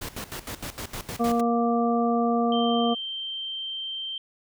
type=noise with tremolo; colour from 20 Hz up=pink; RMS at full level=-34 dBFS; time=0.01-1.41 s; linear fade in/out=10 ms; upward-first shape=square; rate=6.5 Hz; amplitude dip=80%
type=harmonic tone; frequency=234.7 Hz; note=A#3; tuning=12 cents sharp; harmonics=1 / 2 / 3 / 5; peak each=-23 / -27 / -26 / -31 dBFS; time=1.19-2.95 s; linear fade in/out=20 ms
type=tone; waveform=sine; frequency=3136 Hz; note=G7; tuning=in tune; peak=-30 dBFS; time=2.52-4.18 s; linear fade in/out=2 ms
effects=none